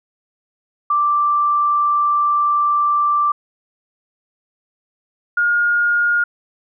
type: tone pair in turn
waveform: sine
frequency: 1174.7 / 1424.7 Hz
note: D6 / F6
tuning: 0 / +34 cents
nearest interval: minor third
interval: 334 cents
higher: second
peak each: -13 dBFS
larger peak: neither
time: 0.9-3.32 / 5.37-6.24 s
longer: first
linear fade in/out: 5 ms
effects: none